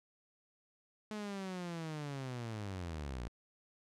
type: linear sweep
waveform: sawtooth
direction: down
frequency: 215.3 to 54.8 Hz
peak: -36 dBFS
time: 1.11-3.28 s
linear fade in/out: 0 ms
effects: low-pass 8000 Hz 12 dB/octave